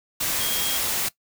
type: tone in noise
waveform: sine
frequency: 3253 Hz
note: G#7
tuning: 37 cents flat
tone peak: -29 dBFS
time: 0.4-0.78 s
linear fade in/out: 10 ms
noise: white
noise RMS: -25 dBFS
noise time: 0.2-1.09 s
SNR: -7 dB
effects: noise-tail reverb RT60 0.1 s tail -19 dB re dry